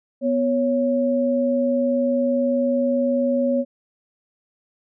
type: tone pair together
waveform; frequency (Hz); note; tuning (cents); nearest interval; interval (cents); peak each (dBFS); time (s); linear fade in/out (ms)
sine; 247.3 / 554.4; B3 / C#5; +3 / 0; octave + major second; 1397; -20; 0.21-3.65; 50
effects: none